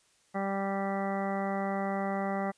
harmonic tone, 196 Hz, G3, in tune, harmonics 1 / 2 / 3 / 4 / 5 / 6 / 7 / 8 / 9 / 10, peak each -33 / -39 / -36 / -35 / -48 / -41 / -46 / -51 / -52 / -42 dBFS, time 0.34-2.52 s, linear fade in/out 20 ms, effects white hiss -67 dBFS RMS until 2.57 s + resampled to 22050 Hz

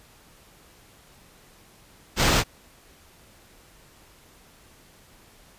pink noise with sample-and-hold, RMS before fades -20 dBFS, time 2.16-2.44 s, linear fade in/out 50 ms, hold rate 11025 Hz, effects pink hiss -54 dBFS RMS until 5.58 s + resampled to 32000 Hz

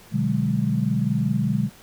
sine chord, G# half-diminished seventh, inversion first, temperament just, 124.59 / 149.51 / 186.89 / 207.7 Hz, B2 / D3 / F#3 / G#3, +16 / +31 / +18 / 0 cents, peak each -25 / -25 / -26 / -24 dBFS, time 0.11-1.7 s, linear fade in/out 50 ms, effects pink hiss -49 dBFS RMS until 1.82 s

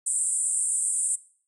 white band-pass noise, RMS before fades -26 dBFS, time 0.06-1.16 s, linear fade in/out 10 ms, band 7900 to 9300 Hz, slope 96 dB/octave, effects noise-tail reverb RT60 0.5 s tail -19 dB re dry

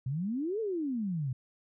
sine exponential two-way sweep, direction up then down, 122.1 to 460 to 122.1 Hz, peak -30 dBFS, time 0.06-1.33 s, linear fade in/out 5 ms, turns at 0.6 s, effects none

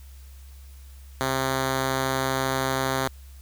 5% pulse tone, 132.6 Hz, C3, 23 cents sharp, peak -12 dBFS, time 1.21-3.08 s, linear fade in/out 0 ms, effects added 67 Hz sine -42 dBFS peak until 3.41 s + white hiss -56 dBFS RMS until 3.41 s

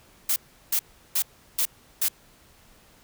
blue noise bursts, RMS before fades -23 dBFS, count 5, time 0.29-2.085 s, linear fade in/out 5 ms, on 71 ms, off 360 ms, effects pink hiss -56 dBFS RMS until 3.03 s

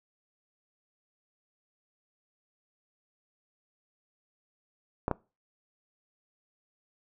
clicks, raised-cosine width 1 ms, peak -13 dBFS, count 2, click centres 5.081 / 5.113 s, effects noise-tail reverb RT60 0.3 s tail -22 dB re dry

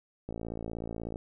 click train, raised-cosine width 2 ms, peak -24 dBFS, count 50, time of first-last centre 0.29-1.159 s, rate 56.4 Hz, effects none

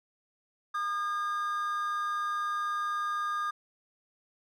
triangle tone pair together, 1216 / 1623.2 Hz, D#6 / G#6, -40 / -40 cents, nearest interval perfect fourth, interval 500 cents, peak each -28 / -36 dBFS, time 0.74-3.51 s, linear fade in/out 10 ms, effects none

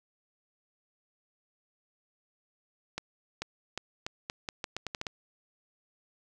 accelerating click train, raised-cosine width 0.2 ms, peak -17 dBFS, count 12, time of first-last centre 2.98-5.068 s, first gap 440 ms, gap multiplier 0.81, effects none

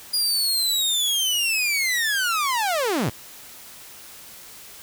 sawtooth linear sweep, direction down, 4893 to 87.4 Hz, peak -17 dBFS, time 0.13-3.1 s, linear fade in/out 10 ms, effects white hiss -43 dBFS RMS until 4.82 s

